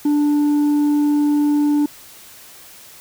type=tone with tanh clipping; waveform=triangle; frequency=293.7 Hz; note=D4; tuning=in tune; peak=-14 dBFS; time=0.05-1.86 s; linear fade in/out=5 ms; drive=8 dB; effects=white hiss -42 dBFS RMS until 3 s